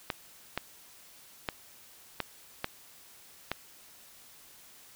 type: clicks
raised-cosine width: 0.3 ms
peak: -14 dBFS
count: 6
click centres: 0.102 / 0.576 / 1.488 / 2.203 / 2.644 / 3.516 s
effects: white hiss -55 dBFS RMS until 4.95 s